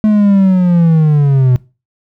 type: linear sweep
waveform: triangle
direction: down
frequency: 216.1 to 123.47 Hz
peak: -4 dBFS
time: 0.04-1.56 s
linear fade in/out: 0 ms
effects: noise-tail reverb RT60 0.3 s tail -21 dB re dry